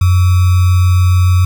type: tone with sample-and-hold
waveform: sine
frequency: 90.7 Hz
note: F#2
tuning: 34 cents flat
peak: -6 dBFS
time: 0.01-1.45 s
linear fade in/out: 5 ms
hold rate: 1225 Hz
effects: none